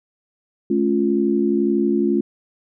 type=chord; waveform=sine; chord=A augmented; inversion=none; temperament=equal with one note detuned; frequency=215.3 / 277.2 / 349.2 Hz; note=A3 / C#4 / E#4; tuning=-37 / 0 / 0 cents; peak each=-20 / -21 / -19 dBFS; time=0.7-2.21 s; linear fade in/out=5 ms; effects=none